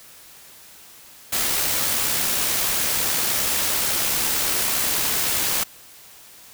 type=noise with amplitude modulation; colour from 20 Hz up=white; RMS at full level=-21 dBFS; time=1.32-5.64 s; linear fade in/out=10 ms; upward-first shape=sine; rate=69.7 Hz; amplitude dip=25%; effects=white hiss -46 dBFS RMS until 6.53 s